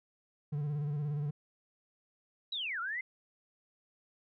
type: tone with vibrato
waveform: triangle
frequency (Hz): 146.83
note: D3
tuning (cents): 0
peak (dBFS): -30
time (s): 0.52-1.31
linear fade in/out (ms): 10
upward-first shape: square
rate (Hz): 17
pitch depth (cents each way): 45
type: linear two-way sweep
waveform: sine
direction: down then up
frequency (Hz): 3973 to 1316 to 2106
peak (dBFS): -34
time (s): 2.52-3.01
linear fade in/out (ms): 5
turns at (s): 2.8
effects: none